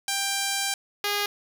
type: tone pair in turn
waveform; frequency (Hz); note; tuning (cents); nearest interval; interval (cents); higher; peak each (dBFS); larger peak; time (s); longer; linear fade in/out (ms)
5% pulse; 790 / 409.9; G5 / G#4; +13 / -23; major seventh; 1136; first; -13; neither; 0.08-0.74 / 1.04-1.26; first; 2
effects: none